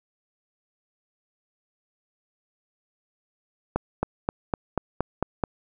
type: accelerating click train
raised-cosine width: 1 ms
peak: -9 dBFS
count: 8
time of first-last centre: 3.76-5.438 s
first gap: 270 ms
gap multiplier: 0.96
effects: none